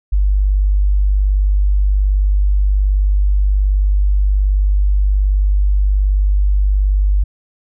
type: tone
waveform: sine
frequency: 49.37 Hz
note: G1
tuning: 13 cents sharp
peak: -10 dBFS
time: 0.12-7.24 s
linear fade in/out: 10 ms
effects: none